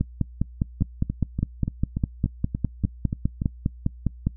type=two click trains; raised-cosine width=5 ms; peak=-13 / -9 dBFS; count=10 / 22; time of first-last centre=0.81-3.419 / 0.01-4.27 s; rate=3.45 / 4.93 Hz; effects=noise-tail reverb RT60 0.1 s tail -23 dB re dry + added 60 Hz sine -40 dBFS peak until 4.36 s